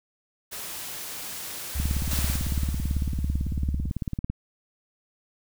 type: noise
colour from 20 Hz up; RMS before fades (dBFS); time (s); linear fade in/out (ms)
white; -36; 0.51-2.38; 20
type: tone with vibrato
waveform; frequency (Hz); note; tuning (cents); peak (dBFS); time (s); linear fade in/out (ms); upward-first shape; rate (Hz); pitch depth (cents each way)
sine; 69.2; C#2; -2; -26; 1.75-3.9; 5; sine; 3.5; 21
type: click train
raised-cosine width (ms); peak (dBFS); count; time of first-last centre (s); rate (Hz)
5; -16; 46; 1.8-4.3; 18
type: noise with exponential decay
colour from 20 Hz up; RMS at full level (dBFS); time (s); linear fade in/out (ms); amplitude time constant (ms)
white; -30; 2.11-4.18; 2; 450
effects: none